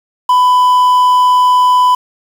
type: tone with quantisation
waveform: triangle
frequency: 998 Hz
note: B5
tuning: 18 cents sharp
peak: -4 dBFS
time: 0.29-1.95 s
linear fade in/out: 5 ms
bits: 5
effects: none